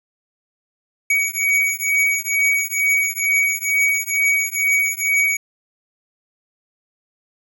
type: beating tone pair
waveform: square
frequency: 2256 / 2258.2 Hz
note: C#7 / C#7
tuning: +30 / +32 cents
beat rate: 2.2 Hz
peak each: -20 dBFS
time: 1.1-5.37 s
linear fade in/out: 5 ms
effects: none